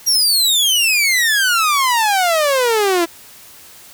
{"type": "exponential sweep", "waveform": "sawtooth", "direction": "down", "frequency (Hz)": [5740, 329.6], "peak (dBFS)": -9, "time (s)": [0.06, 3.06], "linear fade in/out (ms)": 20, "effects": ["white hiss -41 dBFS RMS until 3.93 s"]}